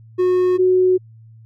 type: tone pair in turn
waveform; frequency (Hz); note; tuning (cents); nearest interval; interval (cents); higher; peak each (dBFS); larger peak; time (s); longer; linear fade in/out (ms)
triangle / sine; 364.4 / 368.8; F#4 / F#4; -26 / -6; unison; 20; second; -11; neither; 0.18-0.58 / 0.58-0.98; neither; 20
effects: added 112 Hz sine -41 dBFS peak until 1.45 s